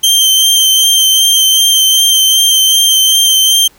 sawtooth tone with vibrato, 3136 Hz, G7, in tune, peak -3 dBFS, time 0.03-3.68 s, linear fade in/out 10 ms, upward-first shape sine, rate 2.6 Hz, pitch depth 18 cents each way, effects pink hiss -46 dBFS RMS until 3.78 s

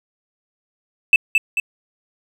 triangle tone with echo, 2637 Hz, E7, in tune, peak -3 dBFS, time 1.13-1.16 s, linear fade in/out 2 ms, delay 220 ms, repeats 2, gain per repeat -6 dB, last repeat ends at 1.6 s, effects tanh soft clip ceiling -4 dBFS

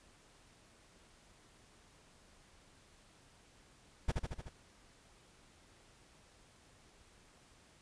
brown noise with echo, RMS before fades -30 dBFS, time 4.08-4.12 s, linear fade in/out 10 ms, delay 75 ms, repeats 5, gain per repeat -3 dB, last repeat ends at 4.495 s, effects pink hiss -64 dBFS RMS until 7.81 s + resampled to 22050 Hz

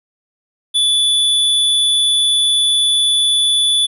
square tone, 3464 Hz, A7, 28 cents flat, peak -12 dBFS, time 0.74-3.87 s, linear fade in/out 20 ms, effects resampled to 32000 Hz

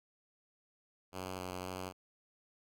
5% pulse tone with pitch steps, 92.9 / 91.4 / 92.6 Hz, F#2 / F#2 / F#2, +7 / -21 / +2 cents, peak -29 dBFS, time 1.12-1.93 s, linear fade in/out 50 ms, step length 270 ms, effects none

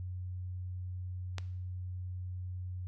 click, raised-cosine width 0.2 ms, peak -21 dBFS, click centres 1.383 s, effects noise-tail reverb RT60 0.7 s tail -17 dB re dry + added 91 Hz sine -37 dBFS peak until 2.87 s

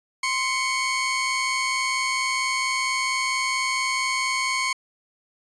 sawtooth tone pair together, 1046.3 / 2217 Hz, C6 / C#7, 0 / 0 cents, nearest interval octave + minor second, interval 1300 cents, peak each -22 / -21 dBFS, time 0.23-4.73 s, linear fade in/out 5 ms, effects resampled to 22050 Hz

